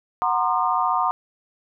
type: chord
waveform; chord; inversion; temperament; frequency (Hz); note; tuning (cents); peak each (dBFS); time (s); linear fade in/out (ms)
sine; C half-diminished seventh; second; equal with one note detuned; 740 / 932.3 / 1046.5 / 1214; Gb5 / Bb5 / C6 / Eb6; 0 / 0 / 0 / -43; -24; 0.22-1.11; 0
effects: none